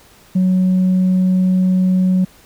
sine tone, 185 Hz, F#3, in tune, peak -9 dBFS, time 0.35-2.25 s, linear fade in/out 10 ms, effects tanh soft clip ceiling -9 dBFS + pink hiss -47 dBFS RMS until 2.45 s

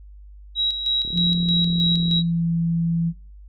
sine tone with tremolo, 3857 Hz, B7, 42 cents flat, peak -18 dBFS, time 0.55-2.23 s, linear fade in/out 50 ms, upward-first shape square, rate 3.2 Hz, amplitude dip 55%
click train, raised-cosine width 3 ms, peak -25 dBFS, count 43, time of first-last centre 1.05-2.191 s, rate 36.8 Hz
sine tone with pitch glide, 174.61 to 167.5 Hz, F3 to E3, 0 to +28 cents, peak -19 dBFS, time 1.12-3.13 s, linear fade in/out 50 ms, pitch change -72 cents, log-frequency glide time 1.23-2.52 s
effects noise-tail reverb RT60 0.3 s tail -17 dB re dry + added 50 Hz sine -40 dBFS peak until 3.48 s

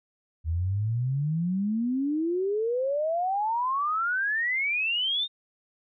sine exponential sweep, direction up, 77.78 to 3700 Hz, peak -24 dBFS, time 0.44-5.28 s, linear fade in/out 50 ms, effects none

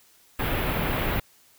pink band-stop noise, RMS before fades -26 dBFS, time 0.39-1.2 s, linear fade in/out 5 ms, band 3100 to 14000 Hz, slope 24 dB/octave, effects white hiss -58 dBFS RMS until 1.58 s

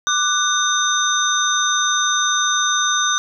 sine tone cluster, 1181 / 1487 / 3660 / 6100 Hz, D6 / F#6 / A#7 / G8, +9 / +8 / -32 / -48 cents, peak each -21 dBFS, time 0.07-3.18 s, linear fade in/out 0 ms, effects none

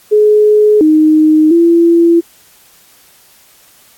sine tone with pitch steps, 422.9 / 310.1 / 337.9 Hz, G#4 / D#4 / E4, +31 / -6 / +43 cents, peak -4 dBFS, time 0.11-2.21 s, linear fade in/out 20 ms, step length 700 ms, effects white hiss -45 dBFS RMS until 3.97 s + AAC 64 kbps

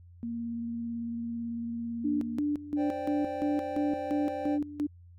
sine tone with vibrato, 233.1 Hz, A#3, in tune, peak -32 dBFS, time 0.23-2.39 s, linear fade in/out 0 ms, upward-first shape square, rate 18 Hz, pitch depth 10 cents each way
sine tone with tremolo, 293.7 Hz, D4, in tune, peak -26 dBFS, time 2.04-4.87 s, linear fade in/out 10 ms, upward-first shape square, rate 2.9 Hz, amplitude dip 80%
triangle chord, C suspended second, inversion none, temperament equal, 523.3 / 587.3 / 784 Hz, C5 / D5 / G5, 0 / 0 / 0 cents, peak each -35 dBFS, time 2.76-4.59 s, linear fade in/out 50 ms
effects added 87 Hz sine -50 dBFS peak until 5.18 s

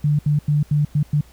sine tone bursts at uneven times, 147.8 Hz, D3, 11 cents sharp, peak -14 dBFS, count 6, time 0.04-0.19 / 0.26-0.39 / 0.48-0.63 / 0.71-0.85 / 0.95-1.03 / 1.13-1.21 s, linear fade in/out 5 ms, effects added 60 Hz sine -47 dBFS peak until 1.32 s + pink hiss -52 dBFS RMS until 1.32 s

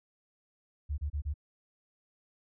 sine tone bursts, 73.42 Hz, D2, in tune, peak -30 dBFS, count 4, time 0.89-1.341 s, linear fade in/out 20 ms, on 91 ms, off 29 ms, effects none

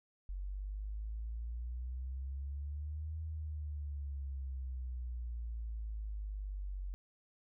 sine exponential two-way sweep, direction up then down, 46.25 to 79.7 to 46.25 Hz, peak -38 dBFS, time 0.29-6.94 s, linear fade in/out 0 ms, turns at 3.21 s, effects none

